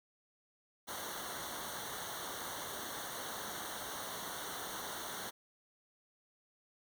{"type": "noise with comb filter", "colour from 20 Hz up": "pink", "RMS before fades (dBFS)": -43, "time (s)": [0.87, 5.31], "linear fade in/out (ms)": 20, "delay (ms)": 0.4, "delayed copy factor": -0.95, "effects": []}